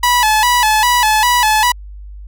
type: tone with vibrato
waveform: sawtooth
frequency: 918 Hz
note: A#5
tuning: 27 cents flat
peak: -6 dBFS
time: 0.03-1.72 s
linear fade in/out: 5 ms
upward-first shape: square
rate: 2.5 Hz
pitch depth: 110 cents each way
effects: added 50 Hz sine -29 dBFS peak until 2.27 s